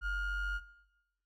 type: ring-modulated tone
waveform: triangle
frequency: 730 Hz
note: F#5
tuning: 24 cents flat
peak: -27 dBFS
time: 0.01-0.61 s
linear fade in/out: 50 ms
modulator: 683 Hz
effects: noise-tail reverb RT60 1.0 s tail -18 dB re dry